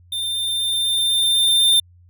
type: tone with level ramp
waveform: square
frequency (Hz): 3596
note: A7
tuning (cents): +37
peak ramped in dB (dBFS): -23 to -12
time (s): 0.12-1.8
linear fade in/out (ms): 5
effects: added 88 Hz sine -47 dBFS peak until 2.09 s